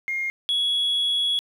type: tone pair in turn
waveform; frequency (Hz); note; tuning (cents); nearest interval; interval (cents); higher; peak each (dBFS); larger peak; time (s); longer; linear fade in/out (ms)
sine; 2130 / 3357; C7 / G#7; +30 / +18; minor sixth; 788; second; -23 / -18; second; 0.08-0.3 / 0.49-1.39; second; 0
effects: tanh soft clip ceiling -18 dBFS + 9-bit